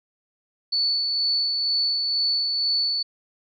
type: tone with tremolo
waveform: sine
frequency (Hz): 4462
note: C#8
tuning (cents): +11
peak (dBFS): -19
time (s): 0.72-3.03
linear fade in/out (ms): 10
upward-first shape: sine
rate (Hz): 2.1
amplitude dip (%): 30
effects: none